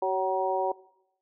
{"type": "harmonic tone with a mistuned harmonic", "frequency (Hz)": 189.3, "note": "F#3", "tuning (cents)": 40, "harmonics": [2, 3, 4, 5], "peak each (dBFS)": [-30, -30, -30, -30], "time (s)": [0.02, 0.72], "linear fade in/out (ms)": 5, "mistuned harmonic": 3, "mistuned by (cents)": -33, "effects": ["noise-tail reverb RT60 0.8 s tail -21 dB re dry"]}